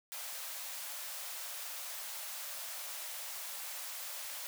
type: high-pass noise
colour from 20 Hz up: white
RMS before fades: -43 dBFS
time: 0.12-4.47 s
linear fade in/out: 0 ms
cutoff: 520 Hz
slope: 96 dB/octave
effects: none